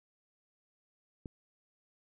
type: click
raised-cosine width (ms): 3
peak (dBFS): -29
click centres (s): 1.258
effects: none